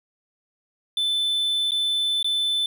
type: tone with dropouts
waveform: triangle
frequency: 3520 Hz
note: A7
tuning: in tune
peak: -19 dBFS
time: 0.97-2.66 s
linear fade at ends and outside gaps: 2 ms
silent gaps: 1.709-1.718 / 2.228-2.244 s
effects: none